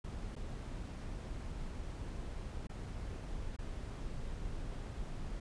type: noise with dropouts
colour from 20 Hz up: brown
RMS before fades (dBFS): -42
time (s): 0.04-5.4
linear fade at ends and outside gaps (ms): 5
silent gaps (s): 0.355-0.362 / 2.671-2.693 / 3.565-3.587
effects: resampled to 22050 Hz